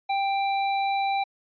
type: tone with sample-and-hold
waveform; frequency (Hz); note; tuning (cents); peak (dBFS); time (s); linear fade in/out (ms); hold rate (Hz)
sine; 788; G5; +9; -22; 0.09-1.24; 10; 3150
effects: resampled to 11025 Hz